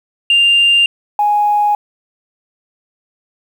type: tone pair in turn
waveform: sine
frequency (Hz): 2794 / 830.7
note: F7 / G#5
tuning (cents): 0 / 0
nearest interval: octave + major sixth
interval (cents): 2100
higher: first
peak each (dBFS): -6 / -9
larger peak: first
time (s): 0.3-0.86 / 1.19-1.75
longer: neither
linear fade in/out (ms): 2
effects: tanh soft clip ceiling -4 dBFS + 7-bit